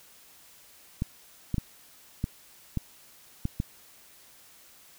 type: clicks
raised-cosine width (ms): 5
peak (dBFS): -15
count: 7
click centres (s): 1.021 / 1.543 / 1.582 / 2.241 / 2.773 / 3.454 / 3.601
effects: white hiss -55 dBFS RMS until 4.98 s